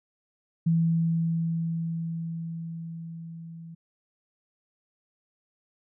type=tone with level ramp; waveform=sine; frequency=165.3 Hz; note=E3; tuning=5 cents sharp; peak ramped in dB=-19 to -40 dBFS; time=0.66-3.75 s; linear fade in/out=10 ms; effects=none